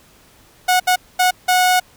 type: tone bursts at uneven times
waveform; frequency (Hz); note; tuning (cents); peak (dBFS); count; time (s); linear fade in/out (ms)
sawtooth; 732; F#5; -19; -8; 4; 0.68-0.8 / 0.87-0.96 / 1.19-1.31 / 1.48-1.8; 10
effects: pink hiss -50 dBFS RMS until 1.96 s